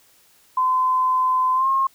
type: tone with pitch glide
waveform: sine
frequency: 1025 to 1074.1 Hz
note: C6 to C6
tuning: -36 to +45 cents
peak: -16 dBFS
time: 0.57-1.87 s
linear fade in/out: 5 ms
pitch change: +81 cents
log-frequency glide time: 1.54-1.68 s
effects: white hiss -56 dBFS RMS until 1.94 s